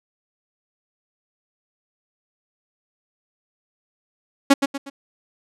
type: tone with echo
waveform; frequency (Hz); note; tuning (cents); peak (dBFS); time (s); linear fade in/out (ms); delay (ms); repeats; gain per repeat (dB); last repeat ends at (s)
sawtooth; 277.2; C#4; 0; -5; 4.5-4.54; 10; 120; 3; -8; 4.9
effects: low-pass 10000 Hz 12 dB/octave